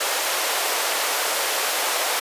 pink high-pass noise, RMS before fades -23 dBFS, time 0-2.2 s, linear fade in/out 10 ms, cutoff 490 Hz, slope 24 dB/octave, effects resampled to 32000 Hz

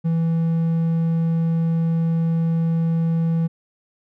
triangle tone, 164.81 Hz, E3, in tune, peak -15 dBFS, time 0.04-3.48 s, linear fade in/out 20 ms, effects none

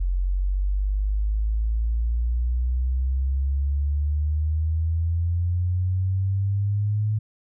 sine exponential sweep, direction up, 44.41 to 108 Hz, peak -20 dBFS, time 0-7.19 s, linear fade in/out 10 ms, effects none

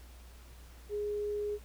sine tone, 415.2 Hz, G#4, in tune, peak -32 dBFS, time 0.89-1.59 s, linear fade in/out 50 ms, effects added 60 Hz sine -50 dBFS peak until 1.64 s + pink hiss -59 dBFS RMS until 1.64 s

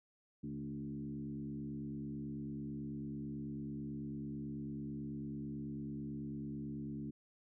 sine tone with frequency modulation, 220 Hz, A3, in tune, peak -40 dBFS, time 0.43-7.11 s, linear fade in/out 10 ms, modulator 69.1 Hz, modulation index 1.3, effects none

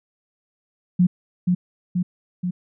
sine tone with echo, 179.2 Hz, F3, 45 cents sharp, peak -12 dBFS, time 0.99-1.07 s, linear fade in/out 10 ms, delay 480 ms, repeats 3, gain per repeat -3 dB, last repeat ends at 2.51 s, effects none

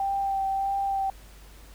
sine tone with vibrato, 783 Hz, G5, 2 cents flat, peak -24 dBFS, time 0-1.1 s, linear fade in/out 2 ms, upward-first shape sine, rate 1.6 Hz, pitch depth 15 cents each way, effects added 50 Hz sine -47 dBFS peak until 1.74 s + pink hiss -53 dBFS RMS until 1.74 s

